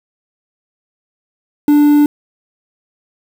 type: tone with quantisation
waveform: triangle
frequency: 293.7 Hz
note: D4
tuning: in tune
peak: -4 dBFS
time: 1.68-2.06 s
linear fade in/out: 2 ms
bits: 5
effects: none

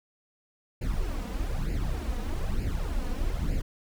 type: noise with flanger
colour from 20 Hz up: brown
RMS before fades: -29 dBFS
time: 0.81-3.62 s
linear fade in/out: 10 ms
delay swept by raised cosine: 0.42 to 4.12 ms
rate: 1.1 Hz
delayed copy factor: +0.75
effects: none

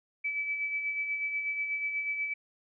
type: tone with tremolo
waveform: sine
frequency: 2302 Hz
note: D7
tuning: 35 cents flat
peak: -28 dBFS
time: 0.24-2.34 s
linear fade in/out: 10 ms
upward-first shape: sine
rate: 8.2 Hz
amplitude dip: 45%
effects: none

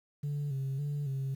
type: tone with vibrato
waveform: sine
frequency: 140 Hz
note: C#3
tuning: 18 cents sharp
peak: -29 dBFS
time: 0.23-1.35 s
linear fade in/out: 10 ms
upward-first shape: square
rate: 1.8 Hz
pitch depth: 61 cents each way
effects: tanh soft clip ceiling -30 dBFS + 10-bit

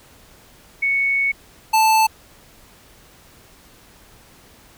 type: tone pair in turn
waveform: sine / square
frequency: 2217 / 879.8 Hz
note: C#7 / A5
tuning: 0 / 0 cents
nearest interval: octave + major third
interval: 1600 cents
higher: first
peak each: -16 / -13 dBFS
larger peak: second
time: 0.82-1.32 / 1.73-2.07 s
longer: first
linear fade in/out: 10 ms
effects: pink hiss -49 dBFS RMS until 4.77 s

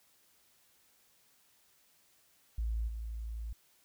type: tone with level steps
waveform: sine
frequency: 55.9 Hz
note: A1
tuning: 28 cents sharp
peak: -31 / -37 dBFS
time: 2.58-3.53 s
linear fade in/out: 5 ms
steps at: 2.87 s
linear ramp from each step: 20 ms
effects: white hiss -68 dBFS RMS until 3.84 s

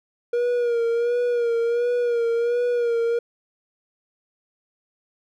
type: tone with vibrato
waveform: triangle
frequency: 475 Hz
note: A#4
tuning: 33 cents sharp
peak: -17 dBFS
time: 0.33-3.19 s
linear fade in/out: 5 ms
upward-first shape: sine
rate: 1.4 Hz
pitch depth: 44 cents each way
effects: none

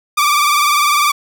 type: tone with vibrato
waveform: sawtooth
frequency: 1174.7 Hz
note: D6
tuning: in tune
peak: -7 dBFS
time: 0.17-1.12 s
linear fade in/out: 10 ms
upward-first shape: triangle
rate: 20 Hz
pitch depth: 81 cents each way
effects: none

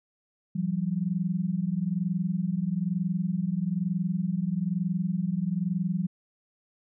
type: tone pair together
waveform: sine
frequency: 169.2 / 190.29 Hz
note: E3 / F#3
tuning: +45 / +49 cents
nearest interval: major second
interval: 204 cents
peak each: -28 / -28 dBFS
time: 0.55-6.07 s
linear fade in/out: 10 ms
effects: none

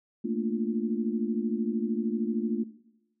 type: chord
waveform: sine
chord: Bb major seventh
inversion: third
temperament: equal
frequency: 220 / 233.1 / 293.7 / 349.2 Hz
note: A3 / Bb3 / D4 / F4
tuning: 0 / 0 / 0 / 0 cents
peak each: -31 / -31 / -36 / -34 dBFS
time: 0.24-2.64 s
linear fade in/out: 10 ms
effects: noise-tail reverb RT60 0.9 s tail -18 dB re dry

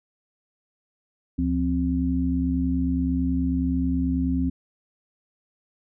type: tone cluster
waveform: sine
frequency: 71.3 / 173.1 / 262.4 Hz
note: C#2 / F3 / C4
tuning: +49 / -15 / +5 cents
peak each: -26 / -28 / -23 dBFS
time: 1.38-4.5 s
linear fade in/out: 10 ms
effects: none

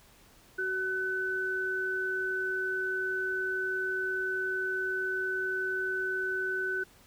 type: tone pair together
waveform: sine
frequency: 376.3 / 1505.2 Hz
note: F#4 / F#6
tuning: +29 / +29 cents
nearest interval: 2 octaves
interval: 2400 cents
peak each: -35 / -30 dBFS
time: 0.58-6.84 s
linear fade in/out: 10 ms
effects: pink hiss -59 dBFS RMS until 7.06 s

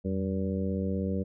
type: harmonic tone with a mistuned harmonic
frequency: 95.9 Hz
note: G2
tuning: 37 cents flat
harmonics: 1 / 2 / 3 / 4 / 5 / 6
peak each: -33 / -30 / -38 / -39 / -36 / -42 dBFS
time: 0.04-1.24 s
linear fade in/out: 20 ms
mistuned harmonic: 1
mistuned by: -150 cents
effects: none

